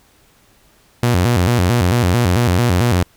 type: tone with vibrato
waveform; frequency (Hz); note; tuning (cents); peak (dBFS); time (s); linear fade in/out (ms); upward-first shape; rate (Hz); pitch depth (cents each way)
sawtooth; 103.83; G#2; 0; -8; 1.03-3.03; 0; square; 4.5; 260
effects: pink hiss -53 dBFS RMS until 3.16 s